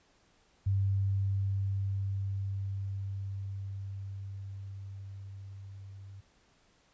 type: tone with level ramp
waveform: sine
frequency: 98 Hz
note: G2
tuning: in tune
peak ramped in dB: -25 to -45 dBFS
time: 0.66-6.21 s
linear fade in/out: 10 ms
effects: pink hiss -67 dBFS RMS until 6.93 s + resampled to 16000 Hz